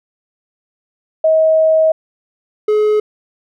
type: tone pair in turn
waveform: sine / triangle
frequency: 636 / 424.5 Hz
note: D#5 / G#4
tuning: +38 / +38 cents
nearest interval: perfect fifth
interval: 700 cents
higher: first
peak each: -8 dBFS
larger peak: neither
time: 1.24-1.92 / 2.68-3 s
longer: first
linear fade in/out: 5 ms
effects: none